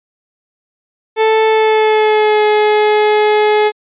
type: tone with pitch glide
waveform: 30% pulse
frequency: 440 to 423.3 Hz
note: A4 to G#4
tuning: 0 to +33 cents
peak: -6 dBFS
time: 1.16-3.72 s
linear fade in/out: 50 ms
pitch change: -67 cents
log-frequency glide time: 1.46-2.44 s
effects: resampled to 8000 Hz